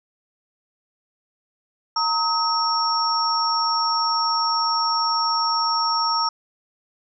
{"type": "tone cluster", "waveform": "sine", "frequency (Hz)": [921, 1274, 5500], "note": ["A#5", "D#6", "F8"], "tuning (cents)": [-21, 41, -27], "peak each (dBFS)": -23, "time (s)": [1.96, 6.29], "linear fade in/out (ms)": 5, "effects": []}